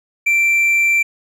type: tone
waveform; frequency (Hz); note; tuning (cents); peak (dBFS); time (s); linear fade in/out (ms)
triangle; 2349; D7; 0; -10; 0.26-1.03; 10
effects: none